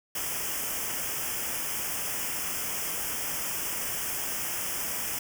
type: band-stop noise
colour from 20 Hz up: white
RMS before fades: -32 dBFS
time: 0.15-5.19 s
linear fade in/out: 5 ms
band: 3300 to 5000 Hz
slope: 96 dB/octave
effects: none